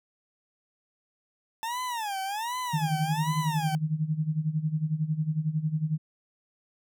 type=tone with vibrato; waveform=40% pulse; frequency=880 Hz; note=A5; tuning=in tune; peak=-29 dBFS; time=1.63-3.75 s; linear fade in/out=0 ms; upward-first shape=sine; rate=1.3 Hz; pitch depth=240 cents each way
type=tone with tremolo; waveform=sine; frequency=155.56 Hz; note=D#3; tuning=in tune; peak=-22 dBFS; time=2.73-5.98 s; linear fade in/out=10 ms; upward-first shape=sine; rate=11 Hz; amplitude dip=80%
effects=none